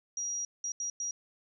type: tone bursts at uneven times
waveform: sine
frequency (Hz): 5740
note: F8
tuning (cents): +47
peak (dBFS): -32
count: 4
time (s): 0.17-0.45 / 0.64-0.72 / 0.8-0.9 / 1-1.11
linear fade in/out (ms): 2
effects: none